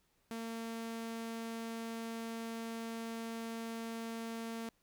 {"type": "tone", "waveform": "sawtooth", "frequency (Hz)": 227.9, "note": "A#3", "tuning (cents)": -39, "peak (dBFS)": -36, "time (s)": [0.31, 4.69], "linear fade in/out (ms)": 0, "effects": ["pink hiss -75 dBFS RMS until 4.82 s"]}